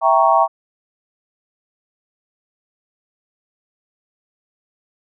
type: chord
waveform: sine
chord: E diminished seventh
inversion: none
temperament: equal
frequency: 659.3 / 784 / 932.3 / 1108.7 Hz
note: E5 / G5 / Bb5 / Db6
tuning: 0 / 0 / 0 / 0 cents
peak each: -16 dBFS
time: 0.01-0.48 s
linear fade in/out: 50 ms
effects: none